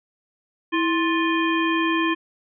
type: harmonic tone with a mistuned harmonic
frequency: 351.2 Hz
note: F4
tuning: 10 cents sharp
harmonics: 1 / 3 / 5 / 7 / 9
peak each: -21 / -25 / -27 / -29 / -32 dBFS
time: 0.72-2.15 s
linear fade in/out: 20 ms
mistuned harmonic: 1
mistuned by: -120 cents
effects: none